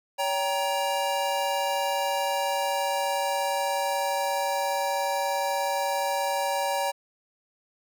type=chord; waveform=square; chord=G diminished; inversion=second; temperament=just; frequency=564.5 / 784 / 940.8 Hz; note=Db5 / G5 / Bb5; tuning=+31 / 0 / +16 cents; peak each=-30 dBFS; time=0.18-6.92 s; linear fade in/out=20 ms; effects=none